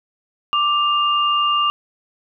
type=tone pair together; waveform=sine; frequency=1178.2 / 2808 Hz; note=D6 / F7; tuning=+5 / +9 cents; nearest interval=octave + minor third; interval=1504 cents; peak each=-16 / -20 dBFS; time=0.53-1.7 s; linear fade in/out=0 ms; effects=none